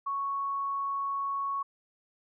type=tone; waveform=sine; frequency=1108.7 Hz; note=C#6; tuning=in tune; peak=-29 dBFS; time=0.06-1.63 s; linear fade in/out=10 ms; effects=none

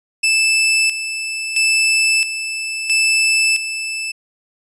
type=tone with tremolo; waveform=sawtooth; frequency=2635 Hz; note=E7; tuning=1 cent flat; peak=-9 dBFS; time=0.23-4.12 s; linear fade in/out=10 ms; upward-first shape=square; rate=0.75 Hz; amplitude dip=65%; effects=resampled to 24000 Hz

